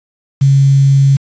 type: tone with quantisation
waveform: sine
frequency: 137.3 Hz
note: C#3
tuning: 16 cents flat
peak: -5 dBFS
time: 0.41-1.17 s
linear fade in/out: 10 ms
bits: 5
effects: resampled to 16000 Hz